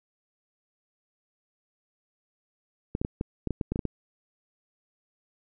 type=clicks; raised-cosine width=3 ms; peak=-15 dBFS; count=11; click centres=2.951 / 3.015 / 3.049 / 3.211 / 3.473 / 3.507 / 3.612 / 3.72 / 3.759 / 3.792 / 3.853 s; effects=none